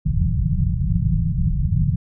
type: low-pass noise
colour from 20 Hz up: white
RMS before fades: -19 dBFS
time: 0.05-1.96 s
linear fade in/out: 10 ms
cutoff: 180 Hz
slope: 96 dB/octave
effects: none